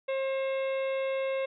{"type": "harmonic tone with a mistuned harmonic", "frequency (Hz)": 535, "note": "C5", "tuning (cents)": 38, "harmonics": [1, 2, 3, 4, 5, 6, 7], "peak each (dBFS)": [-28, -42, -47, -41, -44, -52, -52], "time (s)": [0.08, 1.46], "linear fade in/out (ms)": 10, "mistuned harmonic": 6, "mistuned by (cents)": 87, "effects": []}